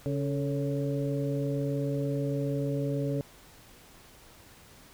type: harmonic tone with a mistuned harmonic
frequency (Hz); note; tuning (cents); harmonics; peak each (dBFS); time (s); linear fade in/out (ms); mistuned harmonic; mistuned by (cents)
139.8; C#3; +15; 1 / 2 / 3 / 4; -30 / -33 / -35 / -36; 0.06-3.21; 0; 3; +76
effects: pink hiss -54 dBFS RMS until 4.93 s